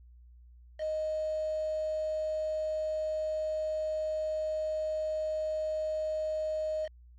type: tone with quantisation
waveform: sine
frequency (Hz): 622.3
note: D#5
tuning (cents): 0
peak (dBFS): -30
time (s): 0.78-6.89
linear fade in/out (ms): 50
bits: 7
effects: added 60 Hz sine -52 dBFS peak until 7.18 s + low-pass 3000 Hz 12 dB/octave